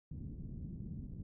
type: low-pass noise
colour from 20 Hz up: white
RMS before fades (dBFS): -45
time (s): 0.11-1.23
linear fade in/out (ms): 2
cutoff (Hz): 210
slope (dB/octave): 24
effects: none